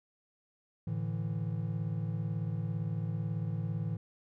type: chord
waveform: triangle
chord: A suspended fourth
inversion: none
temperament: equal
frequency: 110 / 146.83 / 164.81 Hz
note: A2 / D3 / E3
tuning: 0 / 0 / 0 cents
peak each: -33 / -37 / -34 dBFS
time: 0.87-3.97 s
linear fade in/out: 5 ms
effects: none